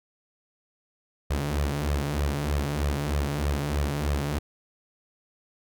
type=tone with flanger; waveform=sawtooth; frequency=72.2 Hz; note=D2; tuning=29 cents flat; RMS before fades=-27 dBFS; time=1.3-4.39 s; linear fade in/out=10 ms; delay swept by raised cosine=1.6 to 7.6 ms; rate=3.2 Hz; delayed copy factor=+0.7; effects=none